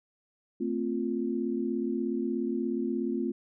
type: chord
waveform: sine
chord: F major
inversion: first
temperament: equal with one note detuned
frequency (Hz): 224.8 / 261.6 / 349.2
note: A3 / C4 / F4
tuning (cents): +37 / 0 / 0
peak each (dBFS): -32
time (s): 0.6-3.32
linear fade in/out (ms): 10
effects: none